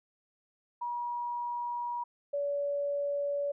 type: tone pair in turn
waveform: sine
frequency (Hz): 960 / 570.8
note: B5 / D5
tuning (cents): -49 / -49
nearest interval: major sixth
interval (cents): 900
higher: first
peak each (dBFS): -32 / -29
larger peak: second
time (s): 0.81-2.04 / 2.33-3.52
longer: first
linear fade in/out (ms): 10
effects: none